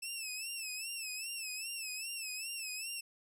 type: tone with vibrato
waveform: 15% pulse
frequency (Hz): 2637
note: E7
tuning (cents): 0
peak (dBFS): -32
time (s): 0.02-3.01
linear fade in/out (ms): 10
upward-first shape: sine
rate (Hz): 2.5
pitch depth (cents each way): 97
effects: none